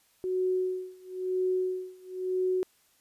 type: tone with tremolo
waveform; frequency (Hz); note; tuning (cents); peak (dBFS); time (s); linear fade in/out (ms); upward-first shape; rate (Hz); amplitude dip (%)
sine; 370; F#4; 0; -24; 0.24-2.63; 0; sine; 1; 95
effects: white hiss -66 dBFS RMS until 3 s + resampled to 32000 Hz